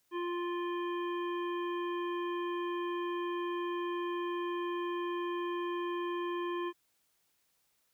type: harmonic tone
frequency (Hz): 349.2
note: F4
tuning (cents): 0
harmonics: 1 / 3 / 5 / 7 / 9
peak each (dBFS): -34 / -39 / -47 / -52 / -51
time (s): 0.11-6.73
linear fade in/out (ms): 50
effects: white hiss -75 dBFS RMS until 7.93 s